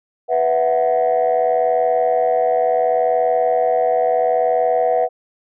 sine chord, B suspended fourth, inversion none, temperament equal, 493.9 / 659.3 / 740 Hz, B4 / E5 / F#5, 0 / 0 / 0 cents, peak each -17 dBFS, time 0.28-5.09 s, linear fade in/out 50 ms, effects tanh soft clip ceiling -8 dBFS

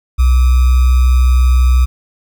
sine tone with sample-and-hold, 62.9 Hz, B1, 32 cents sharp, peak -6 dBFS, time 0.18-1.86 s, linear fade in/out 20 ms, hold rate 1225 Hz, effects none

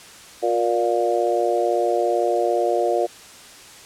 harmonic tone with a mistuned harmonic, 117.7 Hz, A#2, 17 cents sharp, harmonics 3 / 4 / 5 / 6, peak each -23 / -23 / -23 / -23 dBFS, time 0.42-3.07 s, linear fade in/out 20 ms, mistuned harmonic 3, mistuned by +19 cents, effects white hiss -43 dBFS RMS until 3.85 s + low-pass 9000 Hz 12 dB/octave

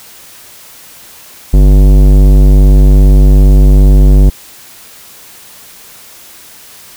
sine tone with tanh clipping, 48.77 Hz, G1, 8 cents flat, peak -3 dBFS, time 1.53-4.3 s, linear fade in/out 10 ms, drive 17 dB, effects white hiss -35 dBFS RMS until 6.96 s

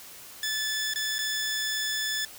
15% pulse tone with dropouts, 1738 Hz, A6, 22 cents flat, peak -21 dBFS, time 0.43-2.25 s, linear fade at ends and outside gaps 2 ms, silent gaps 0.937-0.958 / 1.184-1.189 s, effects white hiss -46 dBFS RMS until 2.38 s

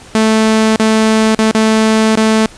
sawtooth tone with dropouts, 219.5 Hz, A3, 4 cents flat, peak -4 dBFS, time 0.15-2.46 s, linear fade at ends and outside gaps 0 ms, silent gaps 0.759-0.798 / 1.347-1.39 / 1.511-1.548 / 2.155-2.174 s, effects pink hiss -37 dBFS RMS until 2.57 s + resampled to 22050 Hz

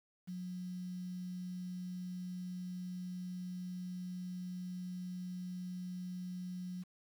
sine tone with quantisation, 181.1 Hz, F#3, 37 cents flat, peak -40 dBFS, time 0.27-6.84 s, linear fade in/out 20 ms, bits 10, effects none

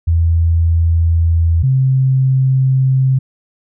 sine tone pair in turn, 83.1 / 131.91 Hz, E2 / C3, +15 / +14 cents, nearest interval minor sixth, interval 799 cents, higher second, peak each -9 dBFS, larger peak neither, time 0.07-1.63 / 1.63-3.19 s, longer neither, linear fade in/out 10 ms, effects none

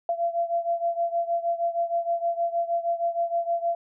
sine beating tone pair, 680 / 686.4 Hz, F5 / F5, -46 / -30 cents, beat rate 6.4 Hz, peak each -25 / -28 dBFS, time 0.09-3.75 s, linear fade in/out 2 ms, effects none

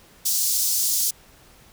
pink high-pass noise, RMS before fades -22 dBFS, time 0.25-1.11 s, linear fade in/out 10 ms, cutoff 5100 Hz, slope 24 dB/octave, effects pink hiss -52 dBFS RMS until 1.72 s

